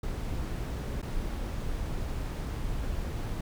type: noise with dropouts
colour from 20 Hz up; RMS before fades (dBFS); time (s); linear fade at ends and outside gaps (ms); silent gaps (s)
brown; -33; 0.03-3.41; 5; 1.018-1.026
effects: none